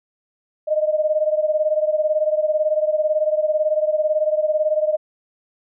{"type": "beating tone pair", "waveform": "sine", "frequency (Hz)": [610, 628], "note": ["D#5", "D#5"], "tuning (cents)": [-34, 16], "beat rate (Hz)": 18, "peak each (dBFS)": [-18, -21], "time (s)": [0.67, 4.97], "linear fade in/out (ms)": 20, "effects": []}